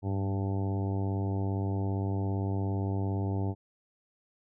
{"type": "harmonic tone with a mistuned harmonic", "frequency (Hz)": 97.5, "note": "G2", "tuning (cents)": -9, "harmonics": [1, 2, 3, 4, 5, 6, 7, 8, 9], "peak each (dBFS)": [-29, -37, -37, -40, -46, -49, -45, -47, -46], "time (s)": [0.02, 3.55], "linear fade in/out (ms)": 50, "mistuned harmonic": 1, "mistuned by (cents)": 36, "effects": []}